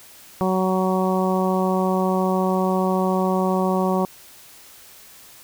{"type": "harmonic tone", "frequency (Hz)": 186.9, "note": "F#3", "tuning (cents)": 18, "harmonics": [1, 2, 3, 4, 5, 6], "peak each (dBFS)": [-21, -24, -26, -27, -28, -29], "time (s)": [0.41, 4.05], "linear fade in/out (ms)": 0, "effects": ["white hiss -46 dBFS RMS until 5.43 s"]}